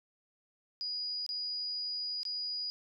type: tone with dropouts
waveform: sine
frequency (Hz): 4906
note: D#8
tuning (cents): -25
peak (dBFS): -34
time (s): 0.81-2.7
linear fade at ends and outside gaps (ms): 0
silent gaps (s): 1.264-1.291 / 2.232-2.252
effects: none